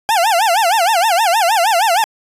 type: tone with vibrato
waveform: 40% pulse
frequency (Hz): 784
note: G5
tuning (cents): 0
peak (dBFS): -10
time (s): 0.09-2.04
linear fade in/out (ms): 0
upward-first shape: sine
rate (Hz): 6.4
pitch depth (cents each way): 270
effects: resampled to 32000 Hz